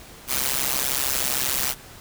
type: noise with amplitude modulation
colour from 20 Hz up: white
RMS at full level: -20 dBFS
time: 0.27-1.75 s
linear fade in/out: 50 ms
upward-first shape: sine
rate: 133 Hz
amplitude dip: 100%
effects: pink hiss -44 dBFS RMS until 2 s